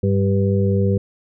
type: harmonic tone with a mistuned harmonic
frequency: 98 Hz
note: G2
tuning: in tune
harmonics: 1 / 2 / 4 / 5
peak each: -17 / -20 / -23 / -24 dBFS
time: 0.03-0.98 s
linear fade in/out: 5 ms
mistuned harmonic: 1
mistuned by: +40 cents
effects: none